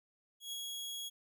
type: tone with ADSR envelope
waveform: sawtooth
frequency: 3322 Hz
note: G#7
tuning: in tune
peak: -35 dBFS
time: 0.4-1.1 s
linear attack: 130 ms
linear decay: 6 ms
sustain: -2 dB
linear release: 25 ms
effects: none